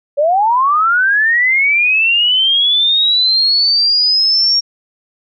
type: linear sweep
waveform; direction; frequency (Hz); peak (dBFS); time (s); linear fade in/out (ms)
sine; up; 550 to 5588; -9; 0.17-4.61; 20
effects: none